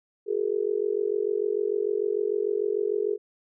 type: tone with amplitude modulation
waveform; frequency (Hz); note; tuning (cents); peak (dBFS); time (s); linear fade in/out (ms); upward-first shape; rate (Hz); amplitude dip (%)
sine; 415.3; G#4; 0; -19; 0.26-3.18; 50; sine; 46.7; 100
effects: none